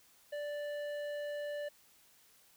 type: tone with hard clipping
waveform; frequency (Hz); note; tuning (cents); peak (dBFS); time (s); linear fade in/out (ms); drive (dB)
sine; 586; D5; -4; -39; 0.32-1.69; 10; 10
effects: white hiss -65 dBFS RMS until 2.56 s